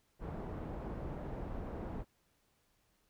pink low-pass noise, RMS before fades -42 dBFS, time 0.19-2.05 s, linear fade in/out 50 ms, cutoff 770 Hz, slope 12 dB/octave, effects pink hiss -75 dBFS RMS until 3.09 s

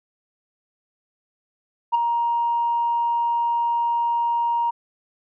sine tone with ADSR envelope, 940 Hz, A#5, 14 cents sharp, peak -11 dBFS, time 1.92-4.71 s, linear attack 26 ms, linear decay 13 ms, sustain -7 dB, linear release 14 ms, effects tanh soft clip ceiling -13 dBFS

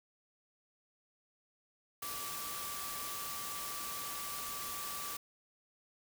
sine tone in noise, 1161 Hz, D6, 20 cents flat, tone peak -45 dBFS, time 2.02-5.17 s, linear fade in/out 5 ms, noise white, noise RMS -42 dBFS, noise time 2.02-5.17 s, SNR -6 dB, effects none

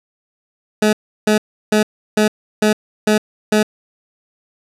20% pulse tone bursts, 213 Hz, G#3, 44 cents sharp, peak -6 dBFS, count 7, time 0.82-3.63 s, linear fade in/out 5 ms, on 110 ms, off 340 ms, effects low-pass 11000 Hz 12 dB/octave

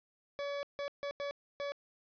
40% pulse tone bursts at uneven times, 568 Hz, C#5, 42 cents sharp, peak -35 dBFS, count 5, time 0.39-0.63 / 0.79-0.88 / 1.03-1.11 / 1.2-1.31 / 1.6-1.72 s, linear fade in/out 0 ms, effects resampled to 11025 Hz + 12-bit

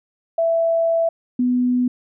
sine tone pair in turn, 663 / 248.3 Hz, E5 / B3, +10 / +9 cents, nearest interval octave + perfect fourth, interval 1701 cents, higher first, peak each -15 dBFS, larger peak neither, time 0.38-1.09 / 1.39-1.88 s, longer first, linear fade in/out 5 ms, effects none

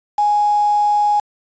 sine tone with quantisation, 830.6 Hz, G#5, in tune, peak -12 dBFS, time 0.18-1.2 s, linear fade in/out 5 ms, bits 5, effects resampled to 16000 Hz

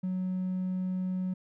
triangle tone, 184.8 Hz, F#3, 2 cents flat, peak -26 dBFS, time 0.03-1.34 s, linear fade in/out 10 ms, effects tanh soft clip ceiling -24 dBFS

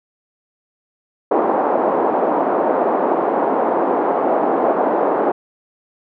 white band-pass noise, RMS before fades -17 dBFS, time 1.31-5.32 s, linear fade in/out 5 ms, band 270 to 880 Hz, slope 24 dB/octave, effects none

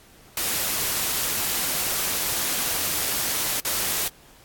white noise with dropouts, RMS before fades -25 dBFS, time 0.37-4.08 s, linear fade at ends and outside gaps 2 ms, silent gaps 3.601-3.65 s, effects pink hiss -52 dBFS RMS until 4.44 s + AAC 64 kbps

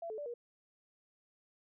sine tone with pitch steps, 673 / 435.6 / 584 / 476.9 Hz, E5 / A4 / D5 / A#4, +36 / -17 / -10 / +39 cents, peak -39 dBFS, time 0.02-0.34 s, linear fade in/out 5 ms, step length 80 ms, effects none

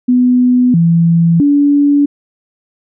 sine tone with pitch steps, 248.9 / 167.6 / 286.9 Hz, B3 / E3 / D4, +14 / +29 / -40 cents, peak -6 dBFS, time 0.08-2.06 s, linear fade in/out 10 ms, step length 660 ms, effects none

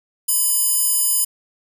square tone with high-pass filter, 997 Hz, B5, 16 cents sharp, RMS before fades -18 dBFS, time 0.28-1.25 s, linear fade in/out 10 ms, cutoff 10000 Hz, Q 1.4, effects 8-bit

